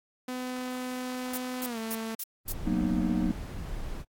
sawtooth tone with pitch glide, 252.6 to 223.7 Hz, B3 to A3, +39 to +29 cents, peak -29 dBFS, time 0.28-2.15 s, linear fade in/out 5 ms, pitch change -210 cents, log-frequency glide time 1.65-1.78 s
violet noise bursts, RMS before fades -32 dBFS, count 5, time 1.33-2.525 s, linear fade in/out 5 ms, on 47 ms, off 240 ms
brown noise, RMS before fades -36 dBFS, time 2.45-4.05 s, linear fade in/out 50 ms
triangle chord, B major seventh, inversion second, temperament just, 185.21 / 231.5 / 246.9 / 308.7 Hz, F#3 / A#3 / B3 / D#4, +2 / -12 / 0 / -14 cents, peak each -27 / -29 / -31 / -29 dBFS, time 2.66-3.32 s, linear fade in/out 10 ms
effects AAC 64 kbps

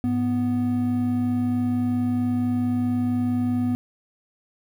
triangle tone pair together, 103.83 / 247 Hz, G#2 / B3, 0 / 0 cents, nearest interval octave + minor third, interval 1500 cents, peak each -26 / -19 dBFS, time 0.04-3.75 s, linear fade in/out 0 ms, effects 9-bit

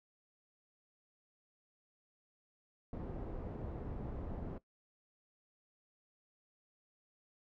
pink low-pass noise, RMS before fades -43 dBFS, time 2.93-4.58 s, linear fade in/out 2 ms, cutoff 570 Hz, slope 12 dB/octave, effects noise-tail reverb RT60 0.1 s tail -17 dB re dry

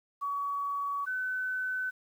sine tone pair in turn, 1131 / 1512.4 Hz, C#6 / F#6, +34 / +38 cents, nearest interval perfect fourth, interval 504 cents, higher second, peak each -30 / -30 dBFS, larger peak neither, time 0.21-1.06 / 1.06-1.91 s, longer neither, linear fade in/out 20 ms, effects 10-bit

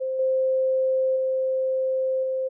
sine tone with level steps, 523.3 Hz, C5, in tune, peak -24 / -19 / -21 / -23 dBFS, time 0-2.49 s, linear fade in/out 20 ms, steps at 0.19 / 1.16 / 2.23 s, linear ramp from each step 5 ms, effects none

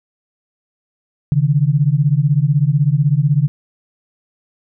sine beating tone pair, 137.2 / 153.2 Hz, C#3 / D#3, -17 / -27 cents, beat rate 16 Hz, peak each -14 dBFS, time 1.32-3.48 s, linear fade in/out 0 ms, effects none

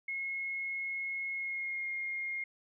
sine tone with pitch glide, 2168 to 2134 Hz, C#7 to C7, -39 to +34 cents, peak -34 dBFS, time 0.08-2.44 s, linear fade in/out 5 ms, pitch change -27 cents, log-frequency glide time 1.32-1.88 s, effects none

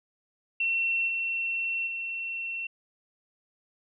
sine tone with level steps, 2711 Hz, E7, 48 cents sharp, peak -24 / -27 / -31 dBFS, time 0.6-2.67 s, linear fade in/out 5 ms, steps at 1.07 / 1.86 s, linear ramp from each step 20 ms, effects none

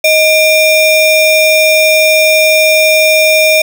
square ring-modulated tone, 1508 Hz, F#6, 32 cents sharp, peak -3 dBFS, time 0.04-3.62 s, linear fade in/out 5 ms, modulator 882 Hz, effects 7-bit

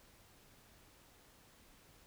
silence, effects pink hiss -64 dBFS RMS until 2.06 s

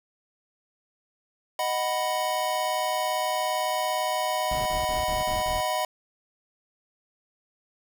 square chord, B major, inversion first, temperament equal, 622.3 / 740 / 987.8 Hz, D#5 / F#5 / B5, 0 / 0 / 0 cents, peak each -30 dBFS, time 1.59-5.85 s, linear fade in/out 2 ms
brown noise bursts, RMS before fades -35 dBFS, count 6, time 4.51-5.61 s, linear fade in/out 2 ms, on 150 ms, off 40 ms
effects none

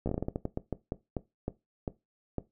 slowing click train, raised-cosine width 2 ms, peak -18 dBFS, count 17, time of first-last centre 0.06-2.383 s, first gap 14 ms, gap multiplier 1.27, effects noise-tail reverb RT60 0.2 s tail -17 dB re dry

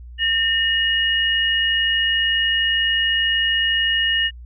sine tone pair together, 1815.5 / 2882 Hz, A#6 / F#7, -46 / -46 cents, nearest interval minor sixth, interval 800 cents, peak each -20 / -18 dBFS, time 0.18-4.31 s, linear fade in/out 50 ms, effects added 60 Hz sine -35 dBFS peak until 4.45 s

